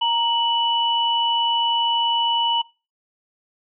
sine tone pair together, 932.3 / 2960 Hz, A#5 / F#7, 0 / 0 cents, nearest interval octave + minor sixth, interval 2000 cents, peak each -20 dBFS, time 0.01-2.62 s, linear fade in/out 10 ms, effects noise-tail reverb RT60 0.3 s tail -22 dB re dry

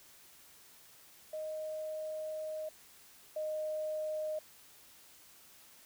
sine tone pair in turn, 622 / 618.1 Hz, D#5 / D#5, -1 / -12 cents, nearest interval unison, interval 11 cents, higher first, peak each -37 / -34 dBFS, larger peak second, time 1.33-2.69 / 3.36-4.39 s, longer first, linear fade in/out 5 ms, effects white hiss -59 dBFS RMS until 5.85 s

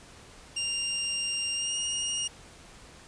20% pulse tone with pitch glide, 2794 to 2848 Hz, F7 to F7, 0 to +33 cents, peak -23 dBFS, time 0.56-2.28 s, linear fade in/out 10 ms, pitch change +33 cents, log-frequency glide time 1.54-1.76 s, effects pink hiss -51 dBFS RMS until 3.07 s + resampled to 22050 Hz

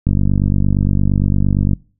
click train, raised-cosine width 5 ms, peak -3 dBFS, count 82, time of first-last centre 0.07-1.733 s, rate 48.7 Hz, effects noise-tail reverb RT60 0.4 s tail -24 dB re dry

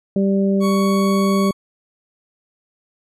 harmonic tone, 196 Hz, G3, in tune, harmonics 1 / 2 / 3, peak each -15 / -21 / -25 dBFS, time 0.16-1.51 s, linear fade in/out 2 ms
40% pulse tone, 1116 Hz, C#6, 11 cents sharp, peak -22 dBFS, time 0.6-1.53 s, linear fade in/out 50 ms
effects resampled to 32000 Hz

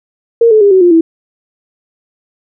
sine tone with pitch steps, 463.8 / 432.7 / 403.8 / 376.7 / 351.5 / 328 Hz, A#4 / A4 / G#4 / F#4 / F4 / E4, -9 / -29 / -49 / +31 / +11 / -9 cents, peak -3 dBFS, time 0.41-1.01 s, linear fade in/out 5 ms, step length 100 ms, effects none

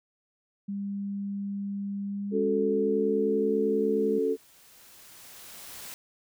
sine tone with pitch glide, 200 to 210.3 Hz, G3 to G#3, +35 to +22 cents, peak -30 dBFS, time 0.68-4.19 s, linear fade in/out 10 ms, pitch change +87 cents, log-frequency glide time 2.05-3.5 s
sine chord, F# minor, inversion second, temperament equal, 277.2 / 370 / 440 Hz, C#4 / F#4 / A4, 0 / 0 / 0 cents, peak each -31 / -31 / -25 dBFS, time 2.31-4.37 s, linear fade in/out 50 ms
white noise with exponential growth, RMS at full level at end -41 dBFS, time 2.39-5.94 s, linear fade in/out 1 ms, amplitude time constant 770 ms
effects none

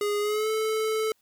square tone with pitch glide, 412.9 to 436.9 Hz, G#4 to A4, -10 to -12 cents, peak -25 dBFS, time 0.01-1.12 s, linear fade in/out 2 ms, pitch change +98 cents, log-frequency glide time 0.2-0.49 s, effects white hiss -69 dBFS RMS until 1.21 s

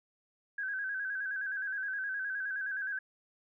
sine tone with vibrato, 1586 Hz, G6, 20 cents sharp, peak -33 dBFS, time 0.58-2.99 s, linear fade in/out 5 ms, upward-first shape square, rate 9.6 Hz, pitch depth 61 cents each way, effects none

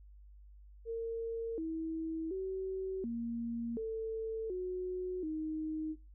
sine tone with pitch steps, 456.9 / 323.1 / 379.7 / 233.3 / 445.1 / 366.3 / 312.5 Hz, A#4 / E4 / F#4 / A#3 / A4 / F#4 / D#4, -35 / -35 / +45 / +2 / +20 / -17 / +8 cents, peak -35 dBFS, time 0.85-5.96 s, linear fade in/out 50 ms, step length 730 ms, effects noise-tail reverb RT60 0.3 s tail -24 dB re dry + added 50 Hz sine -53 dBFS peak until 6.14 s

